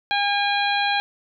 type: harmonic tone with a mistuned harmonic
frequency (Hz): 810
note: G#5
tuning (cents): -43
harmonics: 1 / 2 / 3 / 4 / 5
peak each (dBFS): -22 / -25 / -27 / -28 / -29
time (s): 0.11-1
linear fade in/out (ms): 0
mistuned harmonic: 4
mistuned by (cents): +24
effects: none